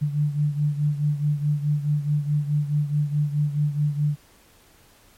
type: beating tone pair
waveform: sine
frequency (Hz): 146.6 / 151.3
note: D3 / D#3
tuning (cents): -3 / -48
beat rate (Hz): 4.7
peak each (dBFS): -21 / -26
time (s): 0.01-4.16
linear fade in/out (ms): 20
effects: pink hiss -55 dBFS RMS until 5.17 s + MP3 64 kbps